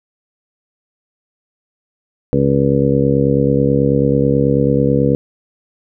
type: harmonic tone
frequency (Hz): 69.2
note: C#2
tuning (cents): -2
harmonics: 1 / 2 / 3 / 4 / 5 / 6 / 7 / 8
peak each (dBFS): -27 / -16 / -19 / -17 / -27 / -21 / -16 / -28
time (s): 2.33-5.15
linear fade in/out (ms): 0
effects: none